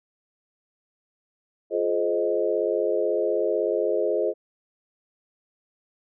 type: chord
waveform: sine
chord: F minor seventh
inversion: none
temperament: equal with one note detuned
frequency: 349.2 / 425.3 / 523.3 / 622.3 Hz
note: F4 / Ab4 / C5 / Eb5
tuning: 0 / +41 / 0 / 0 cents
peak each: -28 / -25 / -27 / -27 dBFS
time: 1.7-4.34 s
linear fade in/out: 50 ms
effects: none